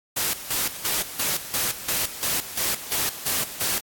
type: noise with tremolo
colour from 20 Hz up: white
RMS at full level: -24 dBFS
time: 0.16-3.81 s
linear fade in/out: 10 ms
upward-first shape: square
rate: 2.9 Hz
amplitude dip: 75%
effects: AAC 64 kbps